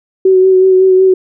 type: tone with vibrato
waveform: sine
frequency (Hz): 375.7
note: F#4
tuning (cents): +26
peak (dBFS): -4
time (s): 0.25-1.14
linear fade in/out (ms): 5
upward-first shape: sine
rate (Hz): 5.4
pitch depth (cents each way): 21
effects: none